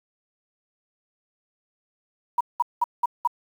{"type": "tone bursts", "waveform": "sine", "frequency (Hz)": 960, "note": "B5", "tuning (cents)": -49, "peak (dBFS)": -17, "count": 5, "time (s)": [2.38, 3.275], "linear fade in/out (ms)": 5, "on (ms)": 27, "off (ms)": 190, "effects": ["8-bit"]}